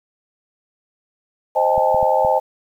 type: chord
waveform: sine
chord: A half-diminished seventh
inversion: first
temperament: equal with one note detuned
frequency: 523.3 / 622.3 / 802.8 / 880 Hz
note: C5 / Eb5 / G5 / A5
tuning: 0 / 0 / +41 / 0 cents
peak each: -19 dBFS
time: 1.55-2.4 s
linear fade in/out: 20 ms
type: clicks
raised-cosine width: 5 ms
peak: -19 dBFS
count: 4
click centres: 1.779 / 1.946 / 2.029 / 2.249 s
effects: 8-bit